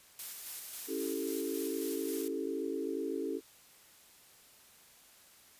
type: noise with tremolo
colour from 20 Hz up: blue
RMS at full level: -41 dBFS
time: 0.19-2.28 s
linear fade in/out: 2 ms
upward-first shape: square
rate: 3.7 Hz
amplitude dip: 25%
type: chord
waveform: sine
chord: A dominant seventh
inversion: first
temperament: equal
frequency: 277.2 / 329.6 / 392 / 440 Hz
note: C#4 / E4 / G4 / A4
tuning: 0 / 0 / 0 / 0 cents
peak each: -39 dBFS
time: 0.87-3.41 s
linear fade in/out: 50 ms
effects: white hiss -60 dBFS RMS until 5.59 s + resampled to 32000 Hz